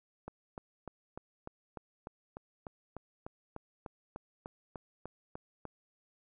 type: click train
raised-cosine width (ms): 1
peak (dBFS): -28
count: 19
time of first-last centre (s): 0.28-5.653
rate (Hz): 3.35
effects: none